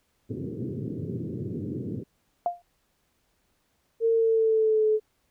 pink band-pass noise, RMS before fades -33 dBFS, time 0.29-2.04 s, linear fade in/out 20 ms, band 100 to 430 Hz, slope 48 dB/octave
sine tone with exponential decay, 700 Hz, F5, 4 cents sharp, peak -19 dBFS, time 2.46-2.62 s, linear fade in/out 1 ms, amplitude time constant 34 ms
sine tone with pitch glide, 455.2 to 431.4 Hz, A#4 to A4, -41 to -34 cents, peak -19 dBFS, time 4-5 s, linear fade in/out 50 ms, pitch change -93 cents, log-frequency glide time 4.13-4.86 s
effects pink hiss -71 dBFS RMS until 5.3 s

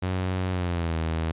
sawtooth tone with pitch glide, 92.5 to 80.99 Hz, F#2 to E2, 0 to -30 cents, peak -21 dBFS, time 0.02-1.32 s, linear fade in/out 10 ms, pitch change -230 cents, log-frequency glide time 0.5-0.96 s, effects resampled to 8000 Hz

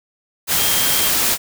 sine tone in noise, 3200 Hz, G7, 35 cents sharp, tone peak -25 dBFS, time 0.55-1.12 s, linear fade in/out 50 ms, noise white, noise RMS -17 dBFS, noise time 0.47-1.38 s, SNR -11 dB, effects none

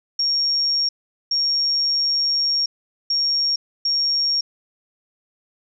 sine tone bursts at uneven times, 5550 Hz, F8, 12 cents flat, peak -17 dBFS, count 4, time 0.19-0.89 / 1.31-2.66 / 3.1-3.56 / 3.85-4.41 s, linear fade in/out 5 ms, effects none

